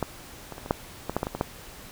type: clicks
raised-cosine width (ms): 1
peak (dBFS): -11 / -22 / -25 / -23 / -7 / -14 / -10 / -12 / -15 / -16 / -9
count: 11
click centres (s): 0.027 / 0.523 / 0.581 / 0.661 / 0.709 / 1.096 / 1.166 / 1.231 / 1.269 / 1.35 / 1.411
effects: pink hiss -45 dBFS RMS until 1.91 s